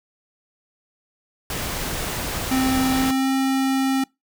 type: noise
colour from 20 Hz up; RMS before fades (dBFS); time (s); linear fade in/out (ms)
pink; -27; 1.5-3.11; 2
type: tone with pitch glide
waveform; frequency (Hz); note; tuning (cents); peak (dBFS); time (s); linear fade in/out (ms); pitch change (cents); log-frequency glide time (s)
square; 261.6 to 266.9; C4 to C4; 0 to +35; -19; 2.51-4.04; 5; +35; 2.9-3.29
effects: noise-tail reverb RT60 0.2 s tail -25 dB re dry